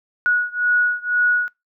sine beating tone pair, 1459 / 1461 Hz, F#6 / F#6, -25 / -22 cents, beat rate 2 Hz, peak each -19 / -20 dBFS, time 0.26-1.48 s, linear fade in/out 0 ms, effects noise-tail reverb RT60 0.2 s tail -23 dB re dry

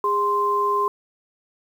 sine tone pair together, 408.8 / 1043.3 Hz, G#4 / C6, -27 / -5 cents, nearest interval octave + major third, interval 1622 cents, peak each -24 / -19 dBFS, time 0.04-0.88 s, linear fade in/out 2 ms, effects 8-bit

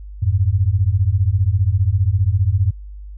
sine beating tone pair, 88.6 / 103.6 Hz, F2 / G#2, +25 / -4 cents, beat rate 15 Hz, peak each -16 dBFS, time 0.22-2.71 s, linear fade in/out 10 ms, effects added 50 Hz sine -31 dBFS peak until 3.17 s

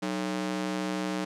sawtooth ring-modulated tone, 246.9 Hz, B3, in tune, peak -22 dBFS, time 0.02-1.25 s, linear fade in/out 10 ms, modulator 59.9 Hz, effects low-pass 8000 Hz 12 dB/octave

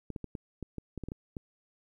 clicks, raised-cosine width 3 ms, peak -25 dBFS, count 11, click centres 0.103 / 0.162 / 0.243 / 0.352 / 0.627 / 0.783 / 0.977 / 1.037 / 1.086 / 1.119 / 1.368 s, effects 11-bit

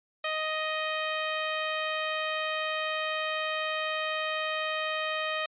10% pulse tone, 624 Hz, D#5, 5 cents sharp, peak -20 dBFS, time 0.24-5.46 s, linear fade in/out 5 ms, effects resampled to 8000 Hz

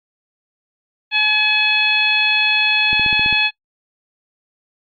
harmonic tone, 850 Hz, G#5, 40 cents sharp, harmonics 1 / 2 / 3 / 4 / 5, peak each -26 / -22 / -15 / -20 / -25 dBFS, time 1.11-3.51 s, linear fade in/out 50 ms
click train, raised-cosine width 3 ms, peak -16 dBFS, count 7, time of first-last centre 2.93-3.327 s, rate 15.1 Hz
effects noise-tail reverb RT60 0.1 s tail -25 dB re dry + Opus 48 kbps

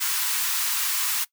white high-pass noise, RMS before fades -25 dBFS, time 0-1.25 s, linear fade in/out 20 ms, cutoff 910 Hz, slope 48 dB/octave, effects noise-tail reverb RT60 0.1 s tail -20 dB re dry

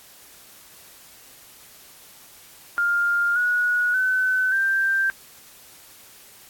sine tone with pitch steps, 1404 / 1458.6 / 1515.2 / 1574.1 Hz, F6 / F#6 / F#6 / G6, +9 / -25 / +41 / +7 cents, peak -18 dBFS, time 2.78-5.1 s, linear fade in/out 0 ms, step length 580 ms, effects white hiss -48 dBFS RMS until 6.49 s + AAC 64 kbps

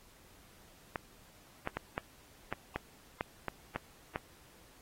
clicks, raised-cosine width 0.5 ms, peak -19 dBFS, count 10, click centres 0.958 / 1.674 / 1.77 / 1.979 / 2.526 / 2.76 / 3.209 / 3.483 / 3.76 / 4.159 s, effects pink hiss -61 dBFS RMS until 4.81 s + AAC 48 kbps

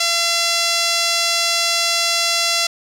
sawtooth tone with band-pass filter, 680 Hz, F5, 46 cents flat, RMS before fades -18 dBFS, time 0-2.67 s, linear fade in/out 5 ms, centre 5000 Hz, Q 1.4, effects none

